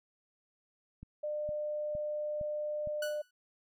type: click train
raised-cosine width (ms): 5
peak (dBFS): -34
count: 5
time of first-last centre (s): 1.03-2.873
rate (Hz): 2.17
type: tone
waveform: sine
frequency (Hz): 600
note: D5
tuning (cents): +37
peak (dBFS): -33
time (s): 1.23-3.22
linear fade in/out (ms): 10
type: tone with exponential decay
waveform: sawtooth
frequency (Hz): 1480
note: F#6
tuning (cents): 0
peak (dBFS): -31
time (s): 3.02-3.31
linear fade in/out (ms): 5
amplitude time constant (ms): 63
effects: none